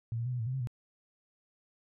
sine tone with pitch steps, 114.9 / 117.1 / 126.2 / 123.5 / 111.5 / 128.4 / 133.3 / 121.5 Hz, A#2 / A#2 / B2 / B2 / A2 / C3 / C3 / B2, -25 / +8 / +38 / 0 / +23 / -32 / +33 / -28 cents, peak -31 dBFS, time 0.12-0.672 s, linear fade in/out 0 ms, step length 69 ms, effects none

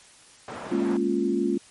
white band-pass noise, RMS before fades -37 dBFS, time 0.48-0.97 s, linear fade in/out 2 ms, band 130 to 1000 Hz, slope 12 dB/octave
sine chord, Bb minor seventh, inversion third, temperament equal, 207.7 / 233.1 / 277.2 / 349.2 Hz, Ab3 / Bb3 / Db4 / F4, 0 / 0 / 0 / 0 cents, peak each -28 / -29 / -27 / -25 dBFS, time 0.71-1.58 s, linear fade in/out 10 ms
effects white hiss -52 dBFS RMS until 1.7 s + MP3 48 kbps

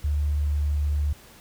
sine tone, 73.42 Hz, D2, in tune, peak -21 dBFS, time 0.04-1.13 s, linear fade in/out 5 ms, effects pink hiss -50 dBFS RMS until 1.4 s

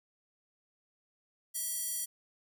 square tone with high-pass filter, 649 Hz, E5, 27 cents flat, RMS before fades -36 dBFS, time 1.54-2.06 s, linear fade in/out 20 ms, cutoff 9200 Hz, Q 1.1, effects none

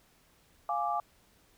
sine chord, D diminished, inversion first, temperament equal, 698.5 / 830.6 / 1174.7 Hz, F5 / Ab5 / D6, 0 / 0 / 0 cents, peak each -33 dBFS, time 0.69-1 s, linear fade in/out 2 ms, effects pink hiss -65 dBFS RMS until 1.57 s

